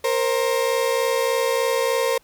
35% pulse tone pair together, 466.2 / 529.5 Hz, A#4 / C5, 0 / +21 cents, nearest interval major second, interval 221 cents, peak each -20 dBFS, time 0.04-2.18 s, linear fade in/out 5 ms, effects pink hiss -58 dBFS RMS until 2.23 s

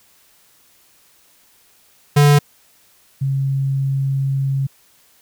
square / sine tone pair in turn, 145.3 / 136.14 Hz, D3 / C#3, -18 / -31 cents, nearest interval minor second, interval 113 cents, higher first, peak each -9 / -16 dBFS, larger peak first, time 2.16-2.39 / 3.21-4.67 s, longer second, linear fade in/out 10 ms, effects white hiss -54 dBFS RMS until 5.21 s

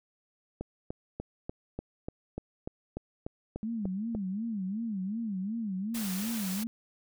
click train, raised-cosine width 2 ms, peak -22 dBFS, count 13, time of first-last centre 0.61-4.15 s, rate 3.39 Hz
sine tone with vibrato, 207.7 Hz, G#3, in tune, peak -31 dBFS, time 3.63-6.67 s, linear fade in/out 0 ms, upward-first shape sine, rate 2.7 Hz, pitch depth 200 cents each way
white noise, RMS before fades -39 dBFS, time 5.94-6.64 s, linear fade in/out 10 ms
effects none

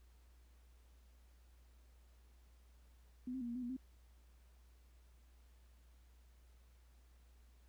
sine tone with pitch steps, 250.3 / 261.8 / 238.5 / 236.2 / 252.4 / 240.5 / 260 Hz, B3 / C4 / A#3 / A#3 / B3 / B3 / C4, +23 / +1 / +40 / +23 / +38 / -46 / -11 cents, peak -40 dBFS, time 3.27-3.767 s, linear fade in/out 5 ms, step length 71 ms, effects added 60 Hz sine -62 dBFS peak until 7.68 s + pink hiss -75 dBFS RMS until 7.68 s

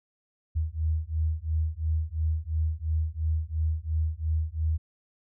sine beating tone pair, 77.8 / 80.7 Hz, D#2 / E2, 0 / -36 cents, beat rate 2.9 Hz, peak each -28 dBFS, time 0.55-4.78 s, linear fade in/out 20 ms, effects none

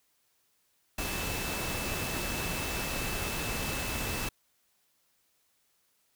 sine tone in noise, 2630 Hz, E7, 5 cents flat, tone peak -40 dBFS, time 0.98-4.29 s, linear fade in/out 5 ms, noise pink, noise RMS -34 dBFS, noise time 0.98-4.29 s, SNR -9 dB, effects white hiss -72 dBFS RMS until 6.15 s

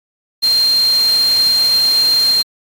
sine tone in noise, 4186 Hz, C8, in tune, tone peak -10 dBFS, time 0.42-2.43 s, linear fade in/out 20 ms, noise white, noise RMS -26 dBFS, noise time 0.42-2.43 s, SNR +13 dB, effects AAC 48 kbps

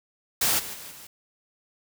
white noise with level steps, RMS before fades -23 / -36 / -41 / -45 dBFS, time 0.41-1.07 s, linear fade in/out 5 ms, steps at 0.58 / 0.73 / 0.9 s, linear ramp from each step 20 ms, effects none

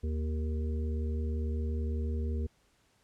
harmonic tone with a mistuned harmonic, 77.78 Hz, D#2, in tune, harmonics 1 / 3 / 5 / 6, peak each -30 / -40 / -44 / -46 dBFS, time 0.03-2.47 s, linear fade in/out 10 ms, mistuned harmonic 1, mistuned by -41 cents, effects pink hiss -69 dBFS RMS until 3.03 s + low-pass 10000 Hz 12 dB/octave

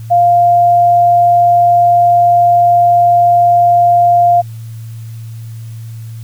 sine tone, 698.5 Hz, F5, in tune, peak -5 dBFS, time 0.1-4.42 s, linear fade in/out 20 ms, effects added 113 Hz sine -24 dBFS peak until 6.23 s + white hiss -45 dBFS RMS until 6.23 s

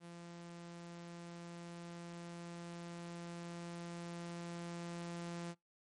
sawtooth tone with level ramp, 171.5 Hz, F3, 31 cents flat, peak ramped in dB -46 to -38 dBFS, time 0-5.55 s, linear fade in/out 50 ms, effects noise-tail reverb RT60 0.2 s tail -25 dB re dry + MP3 48 kbps

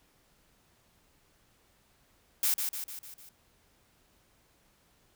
blue noise with echo, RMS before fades -27 dBFS, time 2.43-2.54 s, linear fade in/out 2 ms, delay 150 ms, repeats 5, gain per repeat -5 dB, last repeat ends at 3.29 s, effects pink hiss -67 dBFS RMS until 5.15 s

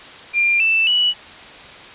sine tone with pitch steps, 2391 / 2653 / 2944 Hz, D7 / E7 / F#7, +30 / +10 / -9 cents, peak -13 dBFS, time 0.33-1.14 s, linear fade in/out 50 ms, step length 270 ms, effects white hiss -38 dBFS RMS until 1.94 s + resampled to 8000 Hz

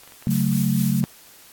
clicks, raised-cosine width 0.3 ms, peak -29 dBFS, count 9, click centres 0.035 / 0.076 / 0.122 / 0.225 / 0.281 / 0.316 / 0.363 / 0.409 / 0.526 s
sine chord, F# minor, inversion second, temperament equal with one note detuned, 139.23 / 185 / 220 Hz, C#3 / F#3 / A3, +8 / 0 / 0 cents, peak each -22 dBFS, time 0.27-1.04 s, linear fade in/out 0 ms
blue noise with tremolo, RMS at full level -31 dBFS, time 0.3-1.01 s, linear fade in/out 10 ms, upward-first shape sine, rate 4.3 Hz, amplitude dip 40%
effects white hiss -48 dBFS RMS until 1.52 s + AAC 64 kbps

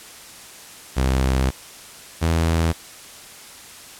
sawtooth tone pair in turn, 65.41 / 82.23 Hz, C2 / E2, 0 / -4 cents, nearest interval major third, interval 396 cents, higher second, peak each -13 dBFS, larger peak neither, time 0.96-1.51 / 2.21-2.73 s, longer first, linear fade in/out 20 ms, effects white hiss -41 dBFS RMS until 3.99 s + low-pass 11000 Hz 12 dB/octave

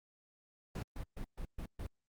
brown noise bursts, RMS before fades -41 dBFS, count 6, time 0.75-1.868 s, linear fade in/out 5 ms, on 78 ms, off 130 ms, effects Opus 48 kbps

